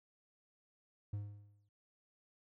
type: tone with exponential decay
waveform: triangle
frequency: 102.6 Hz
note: G#2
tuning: 21 cents flat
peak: -34 dBFS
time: 1.13-1.69 s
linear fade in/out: 5 ms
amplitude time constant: 120 ms
effects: noise-tail reverb RT60 0.2 s tail -24 dB re dry